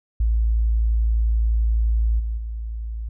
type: tone with level steps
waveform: sine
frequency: 55.8 Hz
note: A1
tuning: 25 cents sharp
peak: -16 / -22 / -26 dBFS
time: 0.2-3.09 s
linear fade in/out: 5 ms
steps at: 2.19 / 2.37 s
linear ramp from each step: 10 ms
effects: none